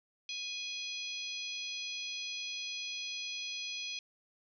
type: harmonic tone with a mistuned harmonic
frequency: 830.6 Hz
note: G#5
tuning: in tune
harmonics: 3 / 4 / 5 / 6 / 7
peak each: -42 / -42 / -45 / -48 / -47 dBFS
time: 0.29-3.99 s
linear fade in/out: 2 ms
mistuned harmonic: 7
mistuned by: +50 cents
effects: none